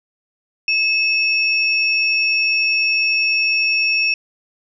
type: tone pair together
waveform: sine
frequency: 2596 / 5514 Hz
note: E7 / F8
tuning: -27 / -23 cents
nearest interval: octave + minor second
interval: 1304 cents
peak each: -15 / -22 dBFS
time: 0.68-4.14 s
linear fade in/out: 2 ms
effects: none